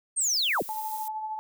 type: linear sweep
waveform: sine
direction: down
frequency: 8780 to 44.26 Hz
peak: -23 dBFS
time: 0.16-0.63 s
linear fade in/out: 20 ms
type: noise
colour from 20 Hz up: violet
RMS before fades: -40 dBFS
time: 0.21-1.08 s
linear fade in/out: 0 ms
type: tone with tremolo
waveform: sine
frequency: 867 Hz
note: A5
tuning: 26 cents flat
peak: -29 dBFS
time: 0.69-1.39 s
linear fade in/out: 0 ms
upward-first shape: sine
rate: 13 Hz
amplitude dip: 40%
effects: none